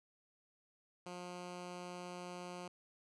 10% pulse tone, 178.3 Hz, F3, 36 cents sharp, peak -37 dBFS, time 1.06-2.68 s, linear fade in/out 5 ms, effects resampled to 22050 Hz

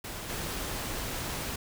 pink noise with level steps, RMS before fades -39 / -35 dBFS, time 0.04-1.56 s, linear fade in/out 5 ms, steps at 0.28 s, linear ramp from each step 20 ms, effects none

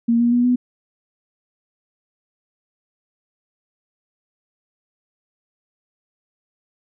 sine tone with pitch steps, 233.1 / 237.9 / 242.7 / 247.7 Hz, A#3 / A#3 / B3 / B3, 0 / +35 / -30 / +5 cents, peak -13 dBFS, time 0.08-0.56 s, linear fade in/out 10 ms, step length 120 ms, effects none

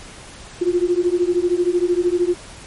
sine beating tone pair, 346.8 / 359.8 Hz, F4 / F#4, -12 / -48 cents, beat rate 13 Hz, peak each -18 dBFS, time 0.61-2.35 s, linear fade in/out 10 ms, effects pink hiss -39 dBFS RMS until 2.66 s + MP3 48 kbps

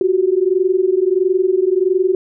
sine tone pair together, 361.9 / 383.4 Hz, F#4 / G4, -38 / -38 cents, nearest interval minor second, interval 100 cents, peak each -15 dBFS, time 0.01-2.15 s, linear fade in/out 2 ms, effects none

